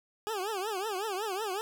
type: tone with vibrato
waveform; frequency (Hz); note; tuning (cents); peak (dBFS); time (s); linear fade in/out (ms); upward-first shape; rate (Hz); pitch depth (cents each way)
20% pulse; 405.1; G#4; -43; -27; 0.27-1.61; 0; triangle; 5.4; 220
effects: none